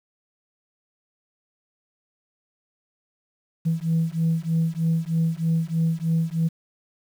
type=beating tone pair; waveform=sine; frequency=162 / 165.2 Hz; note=E3 / E3; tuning=-30 / +4 cents; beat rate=3.2 Hz; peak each=-22 dBFS; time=3.65-6.49 s; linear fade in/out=20 ms; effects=tanh soft clip ceiling -15 dBFS + 8-bit